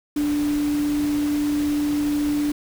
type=tone in noise; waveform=sine; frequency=293.7 Hz; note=D4; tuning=in tune; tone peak=-19 dBFS; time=0.16-2.52 s; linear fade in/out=5 ms; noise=pink; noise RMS=-35 dBFS; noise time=0.16-2.52 s; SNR=+13 dB; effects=none